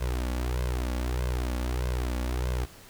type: tone with flanger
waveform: sawtooth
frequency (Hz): 61.7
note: B1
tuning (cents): -1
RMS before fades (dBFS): -29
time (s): 0-2.66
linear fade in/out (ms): 20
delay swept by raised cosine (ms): 1.9 to 3.6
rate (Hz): 1.6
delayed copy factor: +0.85
effects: pink hiss -50 dBFS RMS until 2.89 s